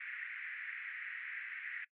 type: band-pass noise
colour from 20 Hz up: pink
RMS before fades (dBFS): -45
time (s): 0-1.85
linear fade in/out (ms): 10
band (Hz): 1700 to 2200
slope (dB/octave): 48
effects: noise-tail reverb RT60 0.1 s tail -19 dB re dry